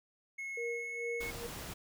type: tone with pitch glide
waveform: triangle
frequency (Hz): 2178 to 2191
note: C#7 to C#7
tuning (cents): -31 to -21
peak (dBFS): -37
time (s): 0.38-1.31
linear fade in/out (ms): 10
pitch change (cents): +10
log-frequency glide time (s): 0.76-0.91
type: tone with tremolo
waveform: sine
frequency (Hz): 470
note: A#4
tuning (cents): +14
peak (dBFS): -35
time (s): 0.57-1.47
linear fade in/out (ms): 5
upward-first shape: sine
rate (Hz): 2.3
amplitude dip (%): 85
type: noise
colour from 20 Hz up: pink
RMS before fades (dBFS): -44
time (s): 1.2-1.74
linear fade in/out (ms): 10
effects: none